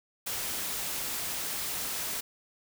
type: noise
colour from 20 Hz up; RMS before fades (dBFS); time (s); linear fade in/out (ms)
white; -34; 0.26-2.21; 10
effects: none